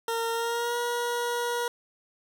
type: tone with pitch glide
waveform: 20% pulse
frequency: 459.3 to 479.1 Hz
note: A#4 to A#4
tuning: -26 to +47 cents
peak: -22 dBFS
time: 0.08-1.68 s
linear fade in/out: 2 ms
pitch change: +73 cents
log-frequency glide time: 0.32-0.77 s
effects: none